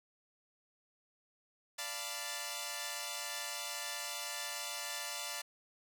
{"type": "chord", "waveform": "5% pulse", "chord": "B half-diminished seventh", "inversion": "first", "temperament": "equal with one note detuned", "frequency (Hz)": [587.3, 694.4, 880, 987.8], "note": ["D5", "F5", "A5", "B5"], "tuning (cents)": [0, -10, 0, 0], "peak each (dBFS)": -33, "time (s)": [1.78, 5.42], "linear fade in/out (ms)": 10, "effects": []}